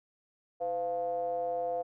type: ring-modulated tone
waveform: triangle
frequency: 93.9 Hz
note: F#2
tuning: 26 cents sharp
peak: -25 dBFS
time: 0.6-1.83 s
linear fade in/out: 20 ms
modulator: 603 Hz
effects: none